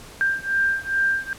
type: beating tone pair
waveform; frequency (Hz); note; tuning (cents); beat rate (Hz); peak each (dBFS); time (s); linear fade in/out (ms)
sine; 1585 / 1587.4; G6 / G6; +19 / +21; 2.4; -22 / -23; 0.21-1.33; 0
effects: pink hiss -43 dBFS RMS until 1.38 s + low-pass 12000 Hz 12 dB/octave